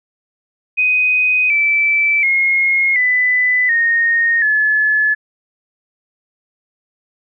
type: tone with pitch steps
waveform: sine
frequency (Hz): 2502 / 2321 / 2153 / 1997.3 / 1852.9 / 1718.8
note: D#7 / D7 / C7 / B6 / A#6 / A6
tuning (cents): +9 / -21 / +49 / +19 / -11 / -41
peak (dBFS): -11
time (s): 0.77-5.15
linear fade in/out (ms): 20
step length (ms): 730
effects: none